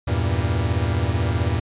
45% pulse chord, E diminished, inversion none, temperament equal, 82.41 / 98 / 116.54 Hz, E2 / G2 / Bb2, 0 / 0 / 0 cents, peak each -23 / -24 / -24 dBFS, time 0.07-1.6 s, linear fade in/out 10 ms, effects resampled to 8000 Hz

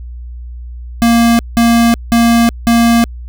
square tone bursts, 233.1 Hz, A#3, in tune, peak -7 dBFS, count 4, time 1.02-3.04 s, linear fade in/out 0 ms, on 370 ms, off 180 ms, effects added 60 Hz sine -24 dBFS peak until 3.28 s

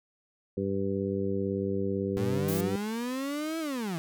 harmonic tone, 98 Hz, G2, in tune, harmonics 1 / 2 / 3 / 4 / 5, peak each -36 / -32 / -36 / -32 / -35 dBFS, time 0.57-2.76 s, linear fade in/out 5 ms
35% pulse linear two-way sweep, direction up then down, 104.9 to 329.6 to 155.8 Hz, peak -29 dBFS, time 2.17-3.98 s, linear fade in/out 0 ms, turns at 3.59 s
blue noise, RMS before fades -37 dBFS, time 2.48-2.61 s, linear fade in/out 5 ms
effects none

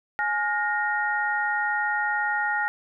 sine tone cluster, 838 / 1424 / 1861 Hz, G#5 / F6 / A#6, +15 / +33 / -3 cents, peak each -27 dBFS, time 0.19-2.68 s, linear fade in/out 0 ms, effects none

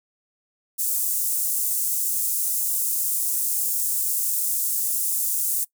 pink high-pass noise, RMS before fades -24 dBFS, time 0.78-5.65 s, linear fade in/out 20 ms, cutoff 8200 Hz, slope 24 dB/octave, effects noise-tail reverb RT60 0.1 s tail -21 dB re dry

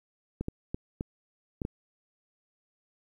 clicks, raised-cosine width 3 ms, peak -19 dBFS, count 6, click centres 0.41 / 0.484 / 0.745 / 1.009 / 1.618 / 1.651 s, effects 10-bit

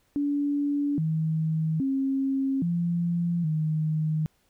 sine tone with pitch steps, 287.2 / 158.7 / 269.8 / 171.7 / 155.8 Hz, D4 / D#3 / C#4 / F3 / D#3, -39 / +35 / -47 / -29 / +3 cents, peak -23 dBFS, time 0.16-4.26 s, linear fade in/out 0 ms, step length 820 ms, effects pink hiss -68 dBFS RMS until 4.49 s

